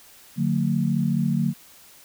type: tone cluster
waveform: sine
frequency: 147.4 / 181.8 / 226.2 Hz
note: D3 / F#3 / A3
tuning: +7 / -30 / +48 cents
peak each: -24 dBFS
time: 0.36-1.54 s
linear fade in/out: 50 ms
effects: white hiss -50 dBFS RMS until 2.04 s